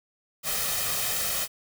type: noise with comb filter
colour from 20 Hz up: white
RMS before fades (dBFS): -28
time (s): 0.43-1.48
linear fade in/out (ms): 50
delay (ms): 1.6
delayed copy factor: +0.6
effects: none